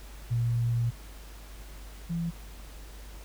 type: tone pair in turn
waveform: sine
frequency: 118.2 / 168.31 Hz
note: A#2 / E3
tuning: +24 / +36 cents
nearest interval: tritone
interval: 612 cents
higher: second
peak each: -24 / -28 dBFS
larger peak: first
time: 0.3-0.91 / 2.09-2.31 s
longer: first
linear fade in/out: 20 ms
effects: added 50 Hz sine -43 dBFS peak until 3.24 s + pink hiss -51 dBFS RMS until 3.24 s